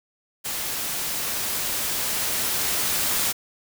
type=noise with level ramp; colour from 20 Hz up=white; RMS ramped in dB=-29 to -23 dBFS; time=0.44-3.33 s; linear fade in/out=20 ms; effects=none